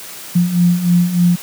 sine beating tone pair, 173.1 / 176.4 Hz, F3 / F3, -15 / +18 cents, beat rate 3.3 Hz, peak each -16 / -11 dBFS, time 0.35-1.36 s, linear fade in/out 10 ms, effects white hiss -32 dBFS RMS until 1.42 s + high-pass 100 Hz 12 dB/octave

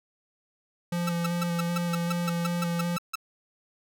square tone with vibrato, 172.1 Hz, F3, 25 cents flat, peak -27 dBFS, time 0.92-2.97 s, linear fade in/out 5 ms, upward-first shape square, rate 2.6 Hz, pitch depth 13 cents each way
sawtooth tone bursts, 1316 Hz, E6, 3 cents flat, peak -24 dBFS, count 13, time 1.07-3.156 s, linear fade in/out 5 ms, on 22 ms, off 150 ms
effects none

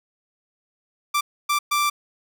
sawtooth tone bursts at uneven times, 1174.7 Hz, D6, in tune, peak -15 dBFS, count 3, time 1.14-1.21 / 1.49-1.59 / 1.71-1.9 s, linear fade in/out 10 ms, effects none

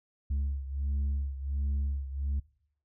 sine beating tone pair, 69.3 / 70.7 Hz, C#2 / C#2, 0 / +35 cents, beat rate 1.4 Hz, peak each -28 / -32 dBFS, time 0.3-2.4 s, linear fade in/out 10 ms, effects noise-tail reverb RT60 0.7 s tail -24 dB re dry + tanh soft clip ceiling -26 dBFS

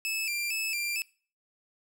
sawtooth tone with vibrato, 2489 Hz, D#7, in tune, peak -26 dBFS, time 0.05-1.02 s, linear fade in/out 0 ms, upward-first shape square, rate 2.2 Hz, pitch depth 81 cents each way, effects noise-tail reverb RT60 0.4 s tail -22 dB re dry

